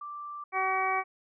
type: tone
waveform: sine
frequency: 1174.7 Hz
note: D6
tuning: in tune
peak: -37 dBFS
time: 0.01-0.44 s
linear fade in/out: 5 ms
type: harmonic tone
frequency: 379.2 Hz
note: F#4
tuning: 43 cents sharp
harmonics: 1 / 2 / 3 / 4 / 5 / 6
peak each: -37 / -30 / -30 / -41 / -38 / -32 dBFS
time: 0.52-1.04 s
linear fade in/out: 50 ms
effects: none